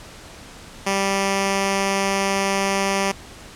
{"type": "tone with notch filter", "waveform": "5% pulse", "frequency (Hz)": 196, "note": "G3", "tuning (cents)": 0, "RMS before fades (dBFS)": -21, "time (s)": [0.86, 3.12], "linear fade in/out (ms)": 10, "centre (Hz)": 1500, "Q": 2, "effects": ["pink hiss -41 dBFS RMS until 3.55 s", "low-pass 9000 Hz 12 dB/octave"]}